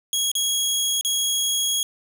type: tone with dropouts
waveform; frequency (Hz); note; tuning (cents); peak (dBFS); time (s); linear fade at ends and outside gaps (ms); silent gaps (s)
20% pulse; 3312; G#7; -5; -15; 0.13-1.83; 1; 0.316-0.352 / 1.011-1.048
effects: 7-bit